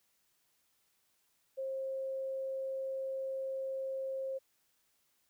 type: tone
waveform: sine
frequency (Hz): 533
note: C5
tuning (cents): +32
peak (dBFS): -35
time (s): 1.57-4.39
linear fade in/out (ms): 20
effects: white hiss -75 dBFS RMS until 5.29 s